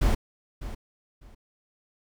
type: noise with echo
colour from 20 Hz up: brown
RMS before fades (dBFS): -21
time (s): 0.01-0.15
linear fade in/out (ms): 10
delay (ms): 600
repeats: 2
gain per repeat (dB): -14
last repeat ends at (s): 1.35
effects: none